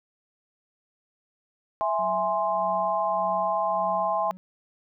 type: chord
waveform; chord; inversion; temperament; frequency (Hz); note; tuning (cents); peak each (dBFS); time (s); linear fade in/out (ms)
sine; E augmented; none; equal; 659.3 / 830.6 / 1046.5; E5 / G#5 / B#5; 0 / 0 / 0; -27; 1.81-4.31; 0
type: tone with tremolo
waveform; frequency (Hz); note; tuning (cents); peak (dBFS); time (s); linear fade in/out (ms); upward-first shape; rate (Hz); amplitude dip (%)
triangle; 185; F#3; 0; -36; 1.99-4.37; 0; sine; 1.7; 75
effects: none